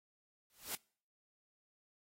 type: noise with exponential growth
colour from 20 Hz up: white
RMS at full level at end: -37 dBFS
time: 0.5-0.75 s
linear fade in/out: 0 ms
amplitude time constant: 54 ms
effects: noise-tail reverb RT60 0.5 s tail -26 dB re dry + AAC 48 kbps